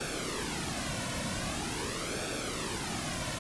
pink noise with flanger, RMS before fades -35 dBFS, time 0-3.39 s, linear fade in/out 10 ms, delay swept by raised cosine 0.99 to 2.49 ms, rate 0.44 Hz, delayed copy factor -0.65, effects resampled to 24000 Hz

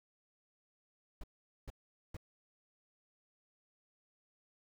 brown noise bursts, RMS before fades -44 dBFS, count 3, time 1.21-2.168 s, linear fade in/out 2 ms, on 26 ms, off 440 ms, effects none

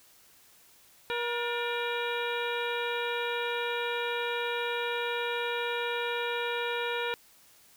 harmonic tone with a mistuned harmonic, 476 Hz, A#4, 36 cents sharp, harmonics 1 / 2 / 3 / 4 / 5 / 6 / 7 / 8, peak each -33 / -36 / -37 / -40 / -37 / -43 / -44 / -41 dBFS, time 1.1-7.14 s, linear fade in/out 0 ms, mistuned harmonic 4, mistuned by -110 cents, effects white hiss -59 dBFS RMS until 7.76 s

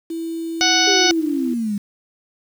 sine tone, 329.6 Hz, E4, in tune, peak -23 dBFS, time 0.1-1.54 s, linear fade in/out 5 ms
harmonic tone, 740 Hz, F#5, in tune, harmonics 1 / 2 / 3 / 4 / 5 / 6 / 7 / 8, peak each -22 / -22 / -22 / -22 / -22 / -22 / -22 / -22 dBFS, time 0.61-1.11 s, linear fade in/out 0 ms
sine exponential sweep, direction down, 411.9 to 198.6 Hz, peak -19 dBFS, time 0.87-1.78 s, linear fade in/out 5 ms
effects 7-bit

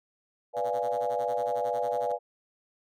sine chord, B diminished seventh, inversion none, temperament equal with one note detuned, 493.9 / 587.3 / 691.6 / 830.6 Hz, B4 / D5 / F5 / Ab5, 0 / 0 / -17 / 0 cents, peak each -31 / -32 / -32 / -33 dBFS, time 0.53-2.19 s, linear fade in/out 50 ms
5% pulse tone with tremolo, 125.4 Hz, B2, 27 cents sharp, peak -31 dBFS, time 0.56-2.12 s, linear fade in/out 5 ms, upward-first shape sine, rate 11 Hz, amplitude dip 95%
effects none

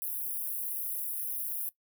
white high-pass noise, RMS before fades -35 dBFS, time 0.02-1.69 s, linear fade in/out 0 ms, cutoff 10000 Hz, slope 96 dB/octave, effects noise-tail reverb RT60 0.1 s tail -18 dB re dry

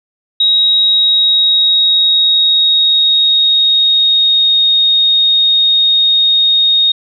sine tone with pitch glide, 3803 to 3720 Hz, A#7 to A#7, +34 to -4 cents, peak -7 dBFS, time 0.4-6.92 s, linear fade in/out 5 ms, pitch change -38 cents, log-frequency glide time 0.73-4.63 s, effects none

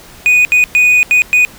triangle tone bursts at uneven times, 2477 Hz, D#7, 8 cents flat, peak -4 dBFS, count 5, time 0.26-0.45 / 0.52-0.64 / 0.75-1.03 / 1.11-1.22 / 1.33-1.45 s, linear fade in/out 0 ms, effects pink hiss -37 dBFS RMS until 1.58 s

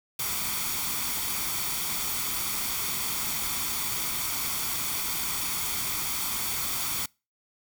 white noise with comb filter, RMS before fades -30 dBFS, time 0.19-7.06 s, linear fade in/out 5 ms, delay 0.88 ms, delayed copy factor +0.55, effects noise-tail reverb RT60 0.3 s tail -26 dB re dry

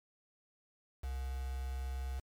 sine tone with quantisation, 65.4 Hz, C2, in tune, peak -36 dBFS, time 1.03-2.2 s, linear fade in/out 10 ms, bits 8, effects MP3 96 kbps

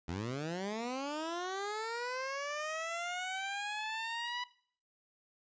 15% pulse linear sweep, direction up, 79.2 to 987.8 Hz, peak -30 dBFS, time 0.08-4.44 s, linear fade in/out 5 ms, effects noise-tail reverb RT60 0.5 s tail -18 dB re dry + resampled to 16000 Hz

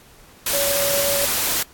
sine tone in noise, 565 Hz, C#5, 33 cents sharp, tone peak -21 dBFS, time 0.53-1.25 s, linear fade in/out 5 ms, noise white, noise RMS -21 dBFS, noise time 0.46-1.63 s, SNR -3 dB, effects pink hiss -49 dBFS RMS until 1.73 s + AAC 64 kbps

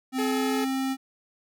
square tone with pitch glide, 260.6 to 265.6 Hz, C4 to C4, -7 to +26 cents, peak -26 dBFS, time 0.12-0.97 s, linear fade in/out 50 ms, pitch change +33 cents, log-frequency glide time 0.22-0.68 s
sawtooth tone, 427 Hz, G#4, 48 cents sharp, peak -24 dBFS, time 0.18-0.65 s, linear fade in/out 10 ms
effects none

